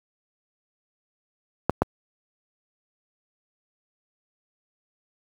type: clicks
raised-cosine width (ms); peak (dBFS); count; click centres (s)
1; -4; 2; 1.696 / 1.82
effects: high-pass 60 Hz 12 dB/octave + 7-bit